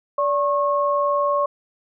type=tone pair together; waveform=sine; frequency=578 / 1089.4 Hz; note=D5 / C#6; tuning=-28 / -30 cents; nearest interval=major seventh; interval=1098 cents; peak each=-20 dBFS; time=0.18-1.46 s; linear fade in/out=5 ms; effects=none